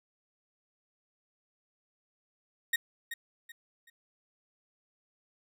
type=tone with echo; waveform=35% pulse; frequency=1864.7 Hz; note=A#6; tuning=in tune; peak=-24 dBFS; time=2.73-2.76 s; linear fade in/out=5 ms; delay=380 ms; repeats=3; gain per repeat=-10 dB; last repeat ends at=3.9 s; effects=none